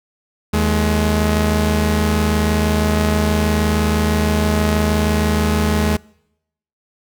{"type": "tone pair together", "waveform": "sawtooth", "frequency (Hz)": [79.2, 211.4], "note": ["D#2", "G#3"], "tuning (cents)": [31, 31], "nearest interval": "octave + perfect fourth", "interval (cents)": 1700, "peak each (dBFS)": -13, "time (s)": [0.53, 5.97], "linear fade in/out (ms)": 10, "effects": ["noise-tail reverb RT60 0.8 s tail -25 dB re dry"]}